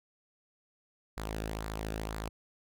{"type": "tone with flanger", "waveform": "sawtooth", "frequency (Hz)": 53.8, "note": "A1", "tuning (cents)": -38, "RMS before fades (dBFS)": -38, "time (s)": [1.17, 2.29], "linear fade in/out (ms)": 5, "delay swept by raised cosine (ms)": [0.33, 0.98], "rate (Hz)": 2, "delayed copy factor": -0.5, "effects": []}